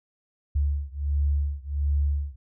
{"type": "beating tone pair", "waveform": "sine", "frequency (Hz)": [71.2, 72.6], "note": ["C#2", "D2"], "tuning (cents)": [47, -19], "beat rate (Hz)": 1.4, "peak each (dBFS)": [-25, -26], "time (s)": [0.55, 2.36], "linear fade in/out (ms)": 10, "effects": []}